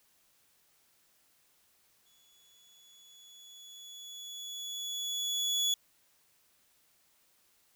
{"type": "tone with exponential growth", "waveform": "30% pulse", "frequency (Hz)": 3401, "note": "G#7", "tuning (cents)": 40, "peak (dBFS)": -24, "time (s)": [2.06, 5.74], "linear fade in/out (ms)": 2, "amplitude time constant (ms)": 800, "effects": ["white hiss -69 dBFS RMS until 7.75 s"]}